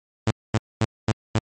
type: tone bursts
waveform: sawtooth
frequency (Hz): 110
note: A2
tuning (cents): 0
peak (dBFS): -13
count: 5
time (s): 0.27-1.39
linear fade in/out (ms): 5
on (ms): 40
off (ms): 230
effects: MP3 32 kbps